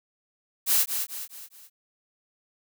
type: noise with echo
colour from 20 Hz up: blue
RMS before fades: -21 dBFS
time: 0.66-0.86 s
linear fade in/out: 50 ms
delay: 210 ms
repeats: 4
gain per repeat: -7 dB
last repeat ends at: 1.7 s
effects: none